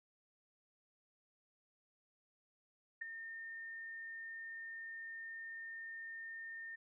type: tone with ADSR envelope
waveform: sine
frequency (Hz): 1819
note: A#6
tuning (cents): -43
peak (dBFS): -36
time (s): 3.01-6.76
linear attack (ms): 11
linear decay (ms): 6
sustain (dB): -9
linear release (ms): 11
effects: none